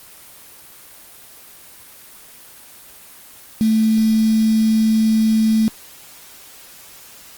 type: tone with quantisation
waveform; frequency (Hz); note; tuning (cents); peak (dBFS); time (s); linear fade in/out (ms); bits
sine; 220; A3; 0; -12; 3.61-5.68; 0; 5
effects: white hiss -42 dBFS RMS until 7.37 s + Opus 24 kbps